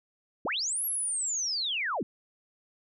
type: linear two-way sweep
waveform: sine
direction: up then down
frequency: 147.4 to 11560 to 147.4 Hz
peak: -28 dBFS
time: 0.45-2.03 s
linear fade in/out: 2 ms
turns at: 0.85 s
effects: none